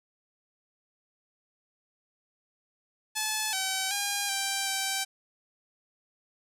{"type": "tone with pitch steps", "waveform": "5% pulse", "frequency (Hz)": [864, 765, 808, 785, 777], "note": ["A5", "G5", "G#5", "G5", "G5"], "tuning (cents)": [-32, -42, -48, 2, -16], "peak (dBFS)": -16, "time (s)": [3.15, 5.05], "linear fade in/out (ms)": 20, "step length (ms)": 380, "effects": []}